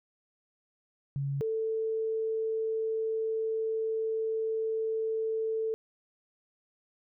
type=tone pair in turn; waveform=sine; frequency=139.3 / 443.4 Hz; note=C#3 / A4; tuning=+9 / +13 cents; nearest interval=octave + minor sixth; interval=2004 cents; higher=second; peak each=-29 / -28 dBFS; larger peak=second; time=1.16-1.41 / 1.41-5.74 s; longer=second; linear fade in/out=0 ms; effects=none